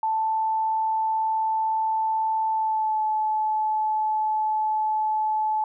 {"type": "tone with pitch glide", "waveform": "sine", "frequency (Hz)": [881, 863.9], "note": ["A5", "A5"], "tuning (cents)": [2, -32], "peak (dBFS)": -21, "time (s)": [0.03, 5.64], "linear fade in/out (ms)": 2, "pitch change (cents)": -34, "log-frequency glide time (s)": [2.51, 3.02], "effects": []}